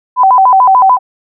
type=tone with vibrato; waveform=sine; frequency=877 Hz; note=A5; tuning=6 cents flat; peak=-3 dBFS; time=0.16-0.99 s; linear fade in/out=50 ms; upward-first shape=square; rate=6.8 Hz; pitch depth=230 cents each way; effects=none